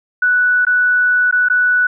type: tone with dropouts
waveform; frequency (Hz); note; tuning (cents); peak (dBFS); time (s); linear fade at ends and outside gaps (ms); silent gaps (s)
sine; 1480; F#6; 0; -10; 0.22-1.87; 5; 0.651-0.667 / 1.312-1.325 / 1.486-1.499
effects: none

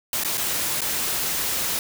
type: noise with dropouts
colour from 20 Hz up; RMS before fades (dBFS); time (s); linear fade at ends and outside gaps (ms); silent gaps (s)
white; -25; 0.13-1.79; 1; 0.236-0.247 / 0.373-0.378 / 0.807-0.817
effects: none

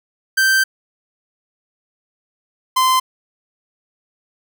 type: tone pair in turn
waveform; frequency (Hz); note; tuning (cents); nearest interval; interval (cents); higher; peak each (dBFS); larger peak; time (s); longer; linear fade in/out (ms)
45% pulse; 1560 / 1034.3; G6 / C6; -9 / -20; perfect fifth; 711; first; -12; neither; 0.37-0.64 / 2.76-3; first; 10
effects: none

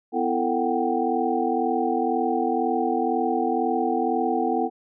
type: tone cluster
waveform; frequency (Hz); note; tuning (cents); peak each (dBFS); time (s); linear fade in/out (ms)
sine; 252.2 / 332.1 / 447.8 / 741 / 783; B3 / E4 / A4 / F#5 / G5; +36 / +13 / +30 / +2 / -2; -27; 0.12-4.7; 50
effects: none

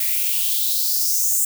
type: noise with high-pass filter sweep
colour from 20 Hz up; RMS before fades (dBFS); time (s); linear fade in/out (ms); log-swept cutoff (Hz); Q
violet; -20; 0-1.45; 5; 2000 to 7700; 4.1
effects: none

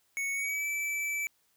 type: tone with pitch glide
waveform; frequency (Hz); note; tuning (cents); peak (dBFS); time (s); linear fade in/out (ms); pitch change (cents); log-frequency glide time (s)
square; 2217 to 2315; C#7 to D7; 0 to -25; -31; 0.17-1.27; 0; +75; 0.34-0.66
effects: white hiss -71 dBFS RMS until 1.56 s

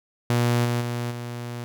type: tone with level steps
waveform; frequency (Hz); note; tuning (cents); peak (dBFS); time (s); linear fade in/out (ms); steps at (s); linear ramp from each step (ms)
sawtooth; 120; B2; -49; -15 / -18 / -22 / -27; 0.3-1.64; 0; 0.64 / 0.8 / 1.1; 20
effects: none

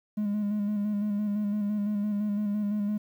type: tone with vibrato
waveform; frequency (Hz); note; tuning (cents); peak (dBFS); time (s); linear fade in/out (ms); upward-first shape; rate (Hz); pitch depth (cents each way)
triangle; 207.2; G#3; -4; -23; 0.17-2.98; 10; square; 5.9; 29
effects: tanh soft clip ceiling -20 dBFS + 10-bit

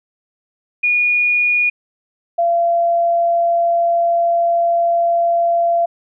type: tone pair in turn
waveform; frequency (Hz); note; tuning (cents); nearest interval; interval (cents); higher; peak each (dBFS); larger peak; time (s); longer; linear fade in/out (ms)
sine; 2445 / 683.3; D#7 / F5; -31 / -38; octave + minor seventh; 2207; first; -12; neither; 0.83-1.7 / 2.38-5.86; second; 10
effects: none

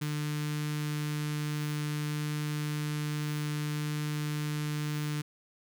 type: tone with notch filter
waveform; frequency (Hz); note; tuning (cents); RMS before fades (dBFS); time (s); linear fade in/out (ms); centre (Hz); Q
sawtooth; 149.9; D3; +36; -33; 0.01-5.22; 10; 650; 0.59
effects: none

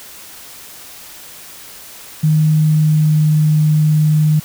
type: tone with pitch glide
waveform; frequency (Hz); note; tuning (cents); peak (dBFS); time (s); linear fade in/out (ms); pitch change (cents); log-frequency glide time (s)
sine; 154.8 to 153.2; D#3 to D#3; -9 to -27; -9; 2.23-4.4; 10; -18; 2.52-3.24
effects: white hiss -36 dBFS RMS until 4.44 s

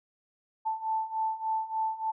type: beating tone pair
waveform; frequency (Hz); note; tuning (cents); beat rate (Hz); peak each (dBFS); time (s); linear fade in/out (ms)
sine; 880 / 883.4; A5 / A5; 0 / +7; 3.4; -33 / -30; 0.65-2.12; 20
effects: none

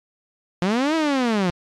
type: linear two-way sweep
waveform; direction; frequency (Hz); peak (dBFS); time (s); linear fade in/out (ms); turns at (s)
sawtooth; up then down; 170 to 328.8 to 170; -14; 0.62-1.5; 0; 0.95
effects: low-pass 5000 Hz 12 dB/octave + MP3 96 kbps

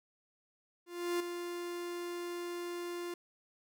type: tone with ADSR envelope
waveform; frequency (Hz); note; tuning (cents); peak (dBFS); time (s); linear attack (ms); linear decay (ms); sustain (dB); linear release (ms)
45% pulse; 349.2; F4; 0; -30; 0.86-3.14; 340; 6; -8; 3
effects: none

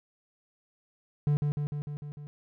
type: tone with echo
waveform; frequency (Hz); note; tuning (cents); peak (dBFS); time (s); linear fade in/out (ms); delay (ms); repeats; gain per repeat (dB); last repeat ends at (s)
triangle; 146.83; D3; 0; -20; 1.27-1.37; 0; 150; 6; -3; 2.27
effects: none

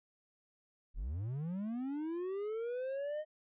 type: linear sweep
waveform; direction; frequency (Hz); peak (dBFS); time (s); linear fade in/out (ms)
triangle; up; 30.87 to 622.3; -34; 0.94-3.25; 50
effects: resampled to 8000 Hz

